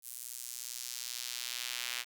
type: tone with high-pass filter sweep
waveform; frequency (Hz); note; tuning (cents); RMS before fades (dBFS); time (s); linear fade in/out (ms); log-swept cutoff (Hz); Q
sawtooth; 122.3; B2; -16; -41; 0.02-2.05; 50; 10000 to 2400; 1.1
effects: none